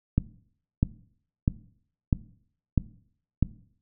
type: click train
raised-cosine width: 5 ms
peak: -8 dBFS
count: 6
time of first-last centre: 0.18-3.427 s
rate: 1.54 Hz
effects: noise-tail reverb RT60 0.6 s tail -18 dB re dry